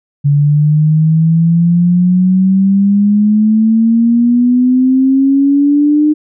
sine exponential sweep, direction up, 142.2 to 304.5 Hz, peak -6 dBFS, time 0.24-6.14 s, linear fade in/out 20 ms, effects none

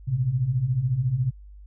sine beating tone pair, 116.54 / 130.54 Hz, A#2 / C3, 0 / -4 cents, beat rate 14 Hz, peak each -27 / -22 dBFS, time 0.07-1.31 s, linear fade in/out 20 ms, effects added 50 Hz sine -42 dBFS peak until 1.66 s

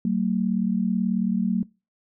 sine tone pair together, 188.8 / 227.2 Hz, F#3 / A#3, +35 / -44 cents, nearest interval minor third, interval 321 cents, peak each -23 dBFS, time 0.05-1.63 s, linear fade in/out 2 ms, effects noise-tail reverb RT60 0.3 s tail -24 dB re dry

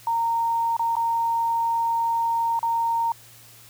sine tone with dropouts, 923 Hz, A#5, 17 cents flat, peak -20 dBFS, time 0.07-3.12 s, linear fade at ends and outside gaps 2 ms, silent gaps 0.767-0.794 / 0.955-0.966 / 2.592-2.629 s, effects added 116 Hz sine -54 dBFS peak until 3.69 s + white hiss -49 dBFS RMS until 3.69 s

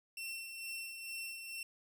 sawtooth tone with tremolo, 2705 Hz, E7, 44 cents sharp, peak -37 dBFS, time 0.17-1.63 s, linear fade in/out 2 ms, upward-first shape sine, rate 2.2 Hz, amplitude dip 45%, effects none

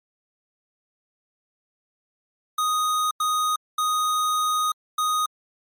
square tone bursts at uneven times, 1244.5 Hz, D#6, in tune, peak -21 dBFS, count 4, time 2.58-3.11 / 3.2-3.56 / 3.78-4.72 / 4.98-5.26 s, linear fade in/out 5 ms, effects MP3 64 kbps

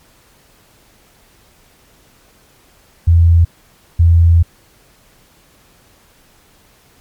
sine tone bursts at uneven times, 84.2 Hz, E2, 37 cents sharp, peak -5 dBFS, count 2, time 3.07-3.45 / 3.99-4.43 s, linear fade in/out 10 ms, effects pink hiss -50 dBFS RMS until 7 s + MP3 96 kbps

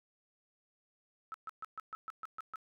sine tone bursts, 1307 Hz, E6, 15 cents flat, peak -39 dBFS, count 9, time 1.32-2.558 s, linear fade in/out 0 ms, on 22 ms, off 130 ms, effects none

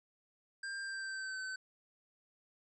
square tone with pitch glide, 1592 to 1528 Hz, G6 to G6, +26 to -45 cents, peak -40 dBFS, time 0.63-1.56 s, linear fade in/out 5 ms, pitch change -71 cents, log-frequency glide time 0.81-1.4 s, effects resampled to 22050 Hz

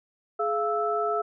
sine tone cluster, 421.5 / 689 / 1315 Hz, G#4 / F5 / E6, +26 / -24 / -5 cents, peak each -28 dBFS, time 0.39-1.22 s, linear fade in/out 10 ms, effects none

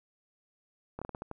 slowing click train, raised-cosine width 1 ms, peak -25 dBFS, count 7, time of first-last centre 0.99-1.314 s, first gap 26 ms, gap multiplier 1.29, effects none

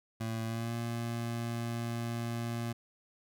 25% pulse tone with pitch glide, 113 to 117.12 Hz, A2 to A#2, +47 to +9 cents, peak -30 dBFS, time 0.2-2.73 s, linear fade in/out 10 ms, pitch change +62 cents, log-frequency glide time 0.45-0.74 s, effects none

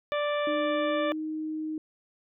harmonic tone, 587.3 Hz, D5, in tune, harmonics 1 / 2 / 3 / 4 / 5 / 6, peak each -27 / -33 / -37 / -39 / -44 / -41 dBFS, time 0.12-1.12 s, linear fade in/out 0 ms
sine tone with pitch glide, 303.6 to 311.6 Hz, D#4 to D#4, -42 to +3 cents, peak -30 dBFS, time 0.47-1.78 s, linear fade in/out 2 ms, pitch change +45 cents, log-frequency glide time 0.72-1.17 s
effects none

